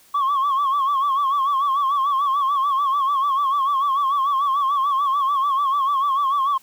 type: tone with vibrato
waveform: sine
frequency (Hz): 1108.7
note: C#6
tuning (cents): 0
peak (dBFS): -15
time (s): 0.14-6.58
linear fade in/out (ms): 10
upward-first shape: sine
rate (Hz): 6.8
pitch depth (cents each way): 89
effects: tanh soft clip ceiling -15 dBFS + white hiss -53 dBFS RMS until 6.62 s